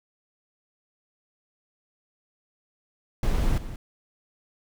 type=noise with echo; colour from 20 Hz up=brown; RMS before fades=-23 dBFS; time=3.23-3.58 s; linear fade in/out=2 ms; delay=180 ms; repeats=1; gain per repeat=-12 dB; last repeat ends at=3.76 s; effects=none